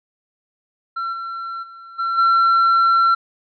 triangle tone with level steps, 1355 Hz, E6, 47 cents sharp, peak -20 / -24 / -35 / -17 / -10 dBFS, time 0.96-3.15 s, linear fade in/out 10 ms, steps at 1.12 / 1.62 / 1.98 / 2.17 s, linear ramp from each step 20 ms, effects resampled to 11025 Hz

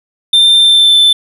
triangle tone with pitch glide, 3585 to 3532 Hz, A7 to A7, +32 to +6 cents, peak -3 dBFS, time 0.33-1.13 s, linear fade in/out 5 ms, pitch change -26 cents, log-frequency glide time 0.56-0.97 s, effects none

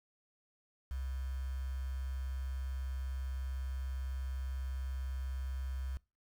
sine tone with quantisation, 65.7 Hz, C2, 8 cents sharp, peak -36 dBFS, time 0.91-5.97 s, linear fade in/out 0 ms, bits 9, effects noise-tail reverb RT60 0.3 s tail -23 dB re dry

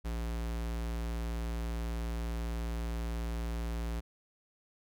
square tone, 57.4 Hz, A#1, 26 cents flat, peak -34 dBFS, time 0.04-4.01 s, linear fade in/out 20 ms, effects none

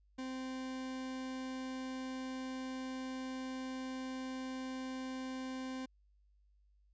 40% pulse tone, 260 Hz, C4, 11 cents flat, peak -39 dBFS, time 0.18-5.86 s, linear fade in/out 10 ms, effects added 50 Hz sine -66 dBFS peak until 6.93 s + resampled to 16000 Hz

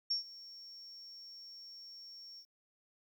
sine tone with ADSR envelope, 5490 Hz, F8, 31 cents flat, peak -29 dBFS, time 0.1-2.46 s, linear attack 11 ms, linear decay 120 ms, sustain -20 dB, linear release 72 ms, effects 11-bit

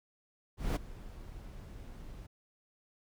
brown noise with ADSR envelope, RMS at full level -27 dBFS, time 0.57-2.27 s, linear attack 190 ms, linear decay 12 ms, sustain -20 dB, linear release 13 ms, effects none

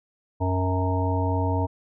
harmonic tone with a mistuned harmonic, 92.5 Hz, F#2, in tune, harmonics 1 / 3 / 5 / 7 / 9 / 10, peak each -23 / -29 / -32 / -32 / -36 / -30 dBFS, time 0.4-1.67 s, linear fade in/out 20 ms, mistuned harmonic 9, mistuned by +18 cents, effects none

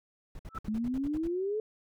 brown noise bursts, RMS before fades -42 dBFS, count 10, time 0.35-1.274 s, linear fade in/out 2 ms, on 42 ms, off 56 ms
sine tone with exponential growth, 1318.5 Hz, E6, in tune, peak -31 dBFS, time 0.48-0.58 s, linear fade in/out 1 ms, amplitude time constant 21 ms
sine exponential sweep, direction up, 209.2 to 440 Hz, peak -29 dBFS, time 0.68-1.6 s, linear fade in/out 2 ms
effects none

